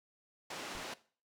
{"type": "band-pass noise", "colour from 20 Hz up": "pink", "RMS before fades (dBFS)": -44, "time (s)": [0.5, 0.94], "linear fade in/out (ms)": 5, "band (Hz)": [320, 6300], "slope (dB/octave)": 12}
{"type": "noise with exponential decay", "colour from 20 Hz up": "brown", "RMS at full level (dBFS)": -47, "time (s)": [0.75, 0.89], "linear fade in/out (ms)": 1, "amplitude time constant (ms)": 29}
{"effects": ["noise-tail reverb RT60 0.4 s tail -17 dB re dry"]}